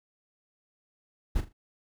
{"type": "noise with echo", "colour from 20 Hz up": "brown", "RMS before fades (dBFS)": -25, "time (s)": [1.35, 1.41], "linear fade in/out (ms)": 10, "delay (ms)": 40, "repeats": 3, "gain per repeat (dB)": -11, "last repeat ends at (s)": 1.53, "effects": []}